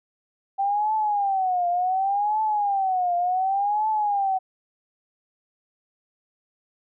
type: tone with vibrato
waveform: sine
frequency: 780 Hz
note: G5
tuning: 9 cents flat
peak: -20 dBFS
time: 0.58-4.39 s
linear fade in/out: 20 ms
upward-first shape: triangle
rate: 0.68 Hz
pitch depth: 200 cents each way
effects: none